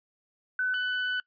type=tone pair in turn; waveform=sine / 35% pulse; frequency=1506 / 1497.3 Hz; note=F#6 / F#6; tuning=+30 / +20 cents; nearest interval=unison; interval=10 cents; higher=first; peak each=-25 dBFS; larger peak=neither; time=0.59-0.74 / 0.74-1.2 s; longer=second; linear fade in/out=2 ms; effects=noise-tail reverb RT60 0.1 s tail -23 dB re dry + resampled to 11025 Hz